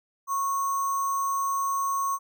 sine tone with sample-and-hold, 1100 Hz, C#6, 14 cents flat, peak -24 dBFS, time 0.27-2.19 s, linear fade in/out 50 ms, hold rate 7350 Hz, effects none

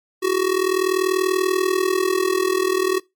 square tone with amplitude modulation, 373.9 Hz, F#4, 18 cents sharp, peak -14 dBFS, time 0.22-3 s, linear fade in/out 20 ms, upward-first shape sine, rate 40.4 Hz, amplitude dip 80%, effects noise-tail reverb RT60 0.2 s tail -22 dB re dry + MP3 96 kbps

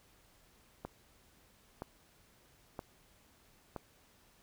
click train, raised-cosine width 1 ms, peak -26 dBFS, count 4, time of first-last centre 0.85-3.763 s, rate 1.03 Hz, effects pink hiss -66 dBFS RMS until 4.42 s

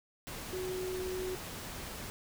sine tone in noise, 370 Hz, F#4, in tune, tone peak -35 dBFS, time 0.53-1.35 s, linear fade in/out 0 ms, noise pink, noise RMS -43 dBFS, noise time 0.27-2.1 s, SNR +5 dB, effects none

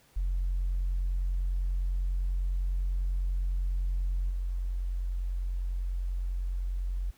sine tone with level steps, 45.01 Hz, F#1, 47 cents flat, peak -25 / -28 dBFS, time 0.16-7.11 s, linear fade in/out 10 ms, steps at 4.3 s, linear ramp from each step 2 ms, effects tanh soft clip ceiling -23 dBFS + pink hiss -62 dBFS RMS until 7.17 s

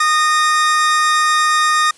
45% pulse tone pair together, 1230 / 1842.9 Hz, D#6 / A#6, -20 / -20 cents, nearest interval perfect fifth, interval 700 cents, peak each -13 / -18 dBFS, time 0-1.91 s, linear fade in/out 5 ms, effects white hiss -46 dBFS RMS until 1.97 s + resampled to 22050 Hz

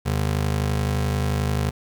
35% pulse ring-modulated tone, 103.83 Hz, G#2, in tune, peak -16 dBFS, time 0.05-1.71 s, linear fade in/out 20 ms, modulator 25.8 Hz, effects 8-bit

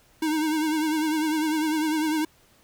square tone with vibrato, 310.9 Hz, D#4, 1 cent flat, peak -23 dBFS, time 0.22-2.25 s, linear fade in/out 5 ms, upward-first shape triangle, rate 10 Hz, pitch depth 68 cents each way, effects pink hiss -59 dBFS RMS until 2.63 s

